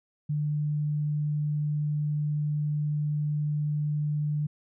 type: tone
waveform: sine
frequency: 149.1 Hz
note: D3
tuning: 27 cents sharp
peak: -25 dBFS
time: 0.29-4.47 s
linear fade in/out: 10 ms
effects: none